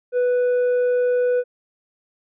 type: tone with tanh clipping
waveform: sine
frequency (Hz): 493.9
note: B4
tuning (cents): 0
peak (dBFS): -17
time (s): 0.12-1.44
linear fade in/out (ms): 50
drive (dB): 4
effects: none